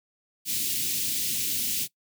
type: band-stop noise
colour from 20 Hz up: white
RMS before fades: -28 dBFS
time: 0.45-1.88 s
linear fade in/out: 50 ms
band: 320 to 2600 Hz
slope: 24 dB/octave
effects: noise-tail reverb RT60 0.1 s tail -20 dB re dry + high-pass 100 Hz 12 dB/octave

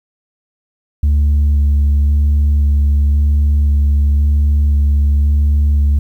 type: tone with vibrato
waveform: sine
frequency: 72.4 Hz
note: D2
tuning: 24 cents flat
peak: -6 dBFS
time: 1.03-5.99 s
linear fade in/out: 5 ms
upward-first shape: square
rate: 0.95 Hz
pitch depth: 12 cents each way
effects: tanh soft clip ceiling -8 dBFS + 8-bit

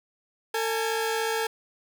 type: tone cluster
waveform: sawtooth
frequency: 449.9 / 843 / 1632 Hz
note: A4 / G#5 / G#6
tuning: +39 / +26 / -31 cents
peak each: -23 / -28 / -31 dBFS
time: 0.54-1.47 s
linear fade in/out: 5 ms
effects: none

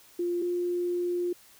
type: tone pair in turn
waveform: sine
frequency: 349.2 / 352.6 Hz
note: F4 / F4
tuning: 0 / +17 cents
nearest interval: unison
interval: 17 cents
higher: second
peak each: -26 dBFS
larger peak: neither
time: 0.19-0.42 / 0.42-1.33 s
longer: second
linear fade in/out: 5 ms
effects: white hiss -56 dBFS RMS until 1.59 s

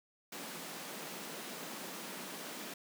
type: high-pass noise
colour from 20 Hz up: pink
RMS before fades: -45 dBFS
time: 0.32-2.74 s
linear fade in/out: 5 ms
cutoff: 170 Hz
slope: 48 dB/octave
effects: none

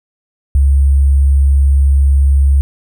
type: tone with sample-and-hold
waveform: sine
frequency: 69 Hz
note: C#2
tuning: 7 cents flat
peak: -6 dBFS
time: 0.55-2.61 s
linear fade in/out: 0 ms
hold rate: 8820 Hz
effects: none

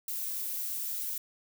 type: noise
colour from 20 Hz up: violet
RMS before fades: -35 dBFS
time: 0.08-1.18 s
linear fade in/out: 2 ms
effects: none

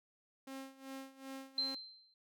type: tone with tremolo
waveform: sawtooth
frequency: 268.1 Hz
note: C4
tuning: 42 cents sharp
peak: -40 dBFS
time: 0.47-1.75 s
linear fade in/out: 5 ms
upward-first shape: sine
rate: 2.6 Hz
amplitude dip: 85%
type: tone with exponential decay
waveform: sine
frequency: 4114 Hz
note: C8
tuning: 30 cents flat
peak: -30 dBFS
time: 1.58-2.14 s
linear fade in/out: 2 ms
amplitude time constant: 120 ms
effects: none

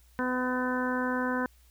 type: harmonic tone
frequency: 252.4 Hz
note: B3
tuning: 38 cents sharp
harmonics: 1 / 2 / 3 / 4 / 5 / 6 / 7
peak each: -30 / -34 / -41 / -34 / -42 / -34 / -40 dBFS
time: 0.19-1.46 s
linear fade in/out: 0 ms
effects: added 60 Hz sine -57 dBFS peak until 1.7 s + white hiss -65 dBFS RMS until 1.7 s

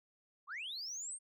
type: linear sweep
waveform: sine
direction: up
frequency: 1000 to 8800 Hz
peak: -39 dBFS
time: 0.47-1.19 s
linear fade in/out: 50 ms
effects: tanh soft clip ceiling -38 dBFS

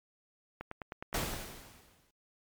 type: click train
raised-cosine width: 0.5 ms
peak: -25 dBFS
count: 8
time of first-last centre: 0.61-1.337 s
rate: 9.63 Hz
type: noise with exponential decay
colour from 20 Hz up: pink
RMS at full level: -32 dBFS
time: 1.14-2.11 s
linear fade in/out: 5 ms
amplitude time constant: 210 ms
effects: MP3 96 kbps

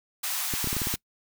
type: high-pass noise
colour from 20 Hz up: white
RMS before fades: -30 dBFS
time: 0.23-0.96 s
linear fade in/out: 10 ms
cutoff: 770 Hz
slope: 24 dB/octave
type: clicks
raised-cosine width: 3 ms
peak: -19 dBFS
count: 8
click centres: 0.538 / 0.643 / 0.673 / 0.729 / 0.767 / 0.818 / 0.871 / 0.94 s
effects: noise-tail reverb RT60 0.1 s tail -24 dB re dry

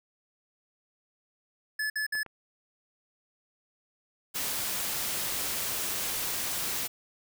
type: tone bursts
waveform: square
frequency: 1723 Hz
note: A6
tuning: 37 cents flat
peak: -29 dBFS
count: 3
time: 1.79-2.232 s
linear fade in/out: 5 ms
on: 110 ms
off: 56 ms
type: clicks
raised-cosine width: 0.5 ms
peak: -31 dBFS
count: 2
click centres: 2.153 / 2.263 s
type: noise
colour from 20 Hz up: white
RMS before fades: -32 dBFS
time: 4.34-6.88 s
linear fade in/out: 20 ms
effects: none

